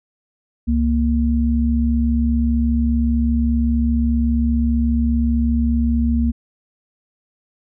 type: tone pair together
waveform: sine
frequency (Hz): 68.4 / 233.4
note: C#2 / A#3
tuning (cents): -23 / +2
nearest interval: octave + major sixth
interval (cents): 2125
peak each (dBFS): -17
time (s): 0.67-6.32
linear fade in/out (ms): 20
effects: none